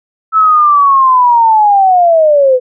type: linear sweep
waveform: sine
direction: down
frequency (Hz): 1316 to 493.9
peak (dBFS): -4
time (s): 0.32-2.6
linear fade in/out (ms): 50
effects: none